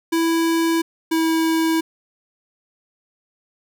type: tone pair in turn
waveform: square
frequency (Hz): 330 / 324.5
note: E4 / E4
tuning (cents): +2 / -27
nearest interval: unison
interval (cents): 29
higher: first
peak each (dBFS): -17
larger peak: neither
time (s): 0.12-0.82 / 1.11-1.81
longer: neither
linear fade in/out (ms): 10
effects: none